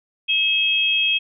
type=tone pair together; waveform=sine; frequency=2577 / 3247 Hz; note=E7 / G#7; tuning=-40 / -40 cents; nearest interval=major third; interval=400 cents; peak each=-19 dBFS; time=0.28-1.19 s; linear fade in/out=20 ms; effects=none